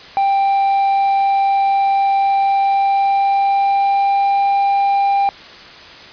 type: tone with pitch glide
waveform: triangle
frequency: 788 to 795.8 Hz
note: G5 to G5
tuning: +9 to +26 cents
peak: -10 dBFS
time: 0.17-5.29 s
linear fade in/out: 0 ms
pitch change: +17 cents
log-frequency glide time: 2.51-4.48 s
effects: white hiss -37 dBFS RMS until 6.12 s + resampled to 11025 Hz